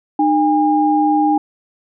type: tone pair together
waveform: sine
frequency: 304 / 811.6 Hz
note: D#4 / G#5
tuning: -40 / -40 cents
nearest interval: octave + perfect fourth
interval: 1700 cents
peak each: -14 dBFS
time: 0.19-1.38 s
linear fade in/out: 5 ms
effects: none